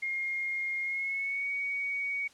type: tone with pitch glide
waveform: sine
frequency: 2134 to 2245 Hz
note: C7 to C#7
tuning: +34 to +21 cents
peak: -30 dBFS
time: 0.02-2.28 s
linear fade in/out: 10 ms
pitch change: +87 cents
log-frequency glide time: 0.81-1.48 s
effects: white hiss -59 dBFS RMS until 2.33 s + low-pass 7000 Hz 12 dB/octave